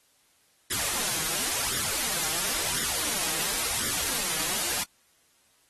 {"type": "noise with flanger", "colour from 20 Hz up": "white", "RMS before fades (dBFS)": -28, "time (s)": [0.7, 4.84], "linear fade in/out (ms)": 10, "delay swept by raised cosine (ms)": [0.56, 6.36], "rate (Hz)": 0.95, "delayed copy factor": 0.65, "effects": ["white hiss -65 dBFS RMS until 5.69 s", "AAC 32 kbps"]}